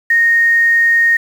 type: tone with quantisation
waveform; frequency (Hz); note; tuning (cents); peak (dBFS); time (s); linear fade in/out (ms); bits
sine; 1855; A#6; -9; -8; 0.1-1.17; 5; 6
effects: none